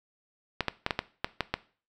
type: clicks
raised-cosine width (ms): 0.3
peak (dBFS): -10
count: 8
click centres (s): 0.607 / 0.683 / 0.864 / 0.908 / 0.991 / 1.245 / 1.407 / 1.54
effects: noise-tail reverb RT60 0.4 s tail -18 dB re dry